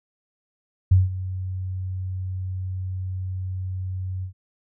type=tone with ADSR envelope; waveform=sine; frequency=93.1 Hz; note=F#2; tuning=11 cents sharp; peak=-10 dBFS; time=0.91-4.33 s; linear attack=9 ms; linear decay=170 ms; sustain=-16 dB; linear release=99 ms; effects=none